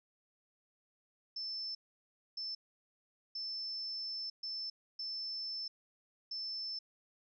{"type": "tone bursts at uneven times", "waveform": "sine", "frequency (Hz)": 5290, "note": "E8", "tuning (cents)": 5, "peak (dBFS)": -38, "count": 6, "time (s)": [[1.36, 1.75], [2.37, 2.55], [3.35, 4.3], [4.43, 4.7], [4.99, 5.68], [6.31, 6.79]], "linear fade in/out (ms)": 5, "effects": []}